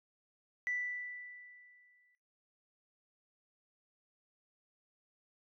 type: tone with exponential decay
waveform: sine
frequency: 1975.5 Hz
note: B6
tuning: in tune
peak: -31 dBFS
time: 0.67-2.15 s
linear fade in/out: 0 ms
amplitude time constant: 320 ms
effects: noise-tail reverb RT60 0.5 s tail -23 dB re dry + tanh soft clip ceiling -27 dBFS